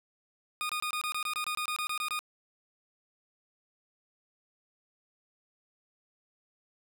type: tone bursts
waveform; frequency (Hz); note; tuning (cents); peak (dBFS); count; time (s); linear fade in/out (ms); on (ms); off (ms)
20% pulse; 1230; D#6; -20; -26; 15; 0.61-2.191; 0; 83; 24
effects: none